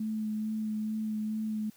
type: tone with vibrato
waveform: sine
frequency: 216.2 Hz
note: A3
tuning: 30 cents flat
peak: -30 dBFS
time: 0-1.7 s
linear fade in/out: 5 ms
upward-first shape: sine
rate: 2.3 Hz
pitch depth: 15 cents each way
effects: white hiss -61 dBFS RMS until 1.76 s